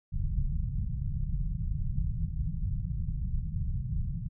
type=low-pass noise; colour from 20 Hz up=pink; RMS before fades=-31 dBFS; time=0.12-4.29 s; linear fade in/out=20 ms; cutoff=170 Hz; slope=48 dB/octave; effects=none